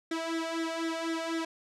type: tone with flanger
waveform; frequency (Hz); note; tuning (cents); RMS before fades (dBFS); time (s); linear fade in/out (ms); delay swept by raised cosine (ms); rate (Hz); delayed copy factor
sawtooth; 328.1; E4; -8; -33; 0.11-1.45; 5; 0.53 to 1.42; 4; +0.9
effects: low-pass 7000 Hz 12 dB/octave